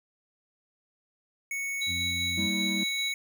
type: tone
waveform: square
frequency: 2217 Hz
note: C#7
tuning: in tune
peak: -31 dBFS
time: 1.51-3.14 s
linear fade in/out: 2 ms
type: tone with tremolo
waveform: sine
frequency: 3900 Hz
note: B7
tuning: 23 cents flat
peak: -29 dBFS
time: 1.81-3.13 s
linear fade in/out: 10 ms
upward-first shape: square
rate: 5.1 Hz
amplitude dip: 30%
type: harmonic tone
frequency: 87.7 Hz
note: F2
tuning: 8 cents sharp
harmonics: 1 / 2 / 3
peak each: -37 / -42 / -43 dBFS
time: 1.86-2.5 s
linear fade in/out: 50 ms
type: chord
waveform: triangle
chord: E diminished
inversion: first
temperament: equal with one note detuned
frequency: 196 / 233.1 / 324.3 Hz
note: G3 / Bb3 / E4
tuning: 0 / 0 / -28 cents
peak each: -29 / -35 / -34 dBFS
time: 2.37-2.84 s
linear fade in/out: 10 ms
effects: none